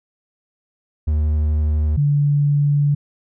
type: tone pair in turn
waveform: triangle / sine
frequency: 76 / 144.63 Hz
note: D#2 / D3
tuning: -40 / -26 cents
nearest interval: major seventh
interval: 1114 cents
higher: second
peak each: -13 dBFS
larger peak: neither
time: 1.07-1.97 / 1.97-2.95 s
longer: second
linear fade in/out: 10 ms
effects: none